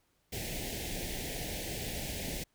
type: band-stop noise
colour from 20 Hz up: pink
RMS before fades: -38 dBFS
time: 0.32-2.44 s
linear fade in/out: 10 ms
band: 790 to 1800 Hz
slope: 48 dB/octave
effects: pink hiss -74 dBFS RMS until 2.54 s